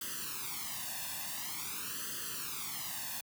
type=noise with flanger; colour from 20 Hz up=white; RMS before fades=-40 dBFS; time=0.01-3.21 s; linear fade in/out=5 ms; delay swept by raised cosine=0.64 to 1.14 ms; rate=0.47 Hz; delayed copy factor=+1; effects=high-pass 100 Hz 12 dB/octave